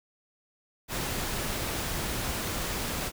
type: noise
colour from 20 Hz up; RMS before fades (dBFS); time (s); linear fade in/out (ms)
pink; -32; 0.88-3.12; 50
effects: none